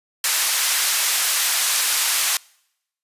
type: band-pass noise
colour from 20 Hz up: white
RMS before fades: -20 dBFS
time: 0.24-2.37 s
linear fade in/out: 2 ms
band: 1100 to 12000 Hz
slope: 12 dB/octave
effects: noise-tail reverb RT60 0.8 s tail -26 dB re dry + resampled to 32000 Hz